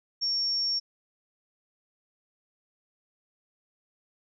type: tone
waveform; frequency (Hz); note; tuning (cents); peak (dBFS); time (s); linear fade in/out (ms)
sine; 5500; F8; -27; -25; 0.21-0.8; 20
effects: none